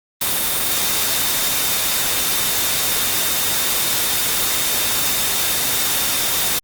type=tone in noise; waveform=sine; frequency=3647 Hz; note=A#7; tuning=39 cents flat; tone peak=-28 dBFS; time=0.21-6.59 s; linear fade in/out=5 ms; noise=white; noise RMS=-19 dBFS; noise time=0.21-6.59 s; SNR=-12 dB; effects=Opus 32 kbps